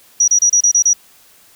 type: tone bursts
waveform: sine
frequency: 5800 Hz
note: F#8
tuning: 35 cents flat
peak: -8 dBFS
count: 7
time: 0.2-0.933 s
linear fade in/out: 5 ms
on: 79 ms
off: 30 ms
effects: white hiss -48 dBFS RMS until 1.55 s